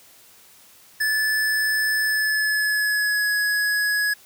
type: tone with pitch glide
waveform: square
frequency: 1739 to 1677.8 Hz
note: A6 to G#6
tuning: -21 to +17 cents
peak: -20 dBFS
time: 1-4.14 s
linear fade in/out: 10 ms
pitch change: -62 cents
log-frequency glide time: 2.03-3.32 s
effects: white hiss -51 dBFS RMS until 4.25 s + high-pass 60 Hz 12 dB/octave